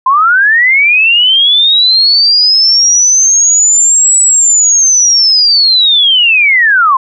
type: linear two-way sweep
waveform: sine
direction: up then down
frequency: 1012 to 7902 to 1012 Hz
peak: -4 dBFS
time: 0.06-6.97 s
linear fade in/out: 5 ms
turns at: 4.21 s
effects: none